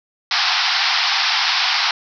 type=band-pass noise; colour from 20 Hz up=white; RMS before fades=-18 dBFS; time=0.31-1.91 s; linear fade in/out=2 ms; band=720 to 5400 Hz; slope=96 dB/octave; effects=none